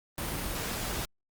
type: noise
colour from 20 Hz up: pink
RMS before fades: -34 dBFS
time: 0.18-1.05 s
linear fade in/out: 0 ms
effects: Opus 32 kbps